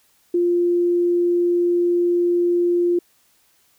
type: tone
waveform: sine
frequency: 349.2 Hz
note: F4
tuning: in tune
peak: -15 dBFS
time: 0.34-2.99 s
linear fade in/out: 5 ms
effects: white hiss -60 dBFS RMS until 3.78 s